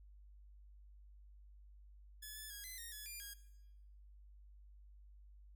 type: tone with pitch steps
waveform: 5% pulse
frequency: 1713 / 1734 / 1648 / 2031 / 1856 / 1705 / 2400 / 1636 Hz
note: A6 / A6 / G#6 / B6 / A#6 / G#6 / D7 / G#6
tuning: -47 / -26 / -14 / +48 / -8 / +45 / +37 / -26 cents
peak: -38 dBFS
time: 2.22-3.34 s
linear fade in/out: 10 ms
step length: 140 ms
effects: noise-tail reverb RT60 1.0 s tail -17 dB re dry + added 50 Hz sine -57 dBFS peak until 5.55 s